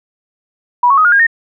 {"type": "tone with pitch steps", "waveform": "sine", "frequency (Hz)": [975, 1107.1, 1257.1, 1427.5, 1620.9, 1840.6], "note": ["B5", "C#6", "D#6", "F6", "G#6", "A#6"], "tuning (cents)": [-23, -3, 17, 37, -43, -22], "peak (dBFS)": -6, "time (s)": [0.83, 1.268], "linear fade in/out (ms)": 5, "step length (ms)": 73, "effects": []}